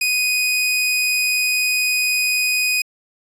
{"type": "tone", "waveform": "sawtooth", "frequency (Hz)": 2491, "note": "D#7", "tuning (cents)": 1, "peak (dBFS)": -13, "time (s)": [0.01, 2.82], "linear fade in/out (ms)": 5, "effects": ["resampled to 32000 Hz"]}